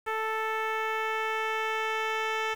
10% pulse tone with low-pass filter sweep, 440 Hz, A4, in tune, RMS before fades -30 dBFS, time 0.06-2.55 s, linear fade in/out 20 ms, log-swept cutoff 1800 to 3700 Hz, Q 0.95, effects 8-bit

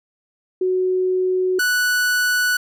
sine / 45% pulse tone pair in turn, 370 / 1480 Hz, F#4 / F#6, 0 / 0 cents, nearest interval 2 octaves, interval 2400 cents, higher second, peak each -16 dBFS, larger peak neither, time 0.61-1.59 / 1.59-2.57 s, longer neither, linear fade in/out 5 ms, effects none

